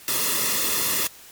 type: noise with comb filter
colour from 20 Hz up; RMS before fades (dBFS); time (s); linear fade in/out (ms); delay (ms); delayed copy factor
white; -23; 0.08-1.07; 0; 1.3; -0.75
effects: white hiss -46 dBFS RMS until 1.31 s + MP3 96 kbps